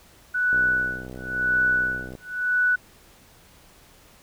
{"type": "tone with tremolo", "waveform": "sine", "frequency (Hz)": 1482, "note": "F#6", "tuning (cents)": 2, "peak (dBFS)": -17, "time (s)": [0.34, 2.76], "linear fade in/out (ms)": 10, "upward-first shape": "sine", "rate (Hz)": 0.96, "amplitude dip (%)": 100}
{"type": "click train", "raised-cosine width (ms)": 2, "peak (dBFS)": -24, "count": 104, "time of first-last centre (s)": [0.53, 2.152], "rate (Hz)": 63.5}
{"effects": ["pink hiss -53 dBFS RMS until 4.22 s"]}